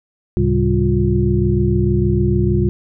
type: tone cluster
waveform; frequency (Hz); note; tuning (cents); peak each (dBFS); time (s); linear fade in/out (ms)
sine; 69.1 / 107.2 / 133.8 / 195.6 / 354.8; C#2 / A2 / C3 / G3 / F4; -5 / -45 / +39 / -4 / +27; -19; 0.37-2.69; 0
effects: none